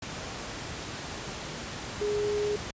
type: tone in noise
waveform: sine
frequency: 415.3 Hz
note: G#4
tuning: in tune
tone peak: -26 dBFS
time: 2.01-2.56 s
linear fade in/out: 5 ms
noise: pink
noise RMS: -37 dBFS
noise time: 0.02-2.71 s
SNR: +8 dB
effects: high-pass 60 Hz 12 dB/octave + resampled to 16000 Hz